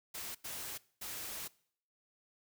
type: noise bursts at uneven times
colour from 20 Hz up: white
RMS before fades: -43 dBFS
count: 3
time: 0.14-0.35 / 0.44-0.78 / 1.01-1.48 s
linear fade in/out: 10 ms
effects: noise-tail reverb RT60 0.6 s tail -22 dB re dry